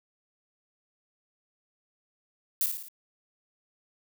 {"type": "noise with echo", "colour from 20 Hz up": "violet", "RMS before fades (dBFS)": -26, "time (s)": [2.61, 2.66], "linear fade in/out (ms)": 0, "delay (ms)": 56, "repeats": 4, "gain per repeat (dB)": -5, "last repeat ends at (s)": 2.884, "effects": []}